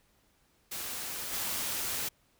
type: noise with level steps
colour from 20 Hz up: white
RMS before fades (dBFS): -38 / -34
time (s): 0.71-2.09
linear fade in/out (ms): 10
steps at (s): 1.32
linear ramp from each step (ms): 10
effects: pink hiss -69 dBFS RMS until 2.39 s